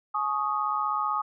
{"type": "chord", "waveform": "sine", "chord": "Ab suspended fourth", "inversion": "none", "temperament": "equal with one note detuned", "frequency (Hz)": [847.1, 1108.7, 1244.5], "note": ["Ab5", "Db6", "Eb6"], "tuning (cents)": [34, 0, 0], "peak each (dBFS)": [-31, -31, -27], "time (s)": [0.14, 1.22], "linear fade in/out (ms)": 10, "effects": []}